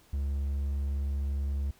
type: tone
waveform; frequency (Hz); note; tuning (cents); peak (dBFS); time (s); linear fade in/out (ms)
triangle; 69.9; C#2; +15; -26; 0.13-1.71; 5
effects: pink hiss -61 dBFS RMS until 1.79 s